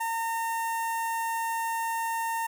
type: tone with notch filter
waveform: sawtooth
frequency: 913 Hz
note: A#5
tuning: 36 cents flat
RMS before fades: -30 dBFS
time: 0-2.47 s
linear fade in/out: 10 ms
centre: 4200 Hz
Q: 0.64
effects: none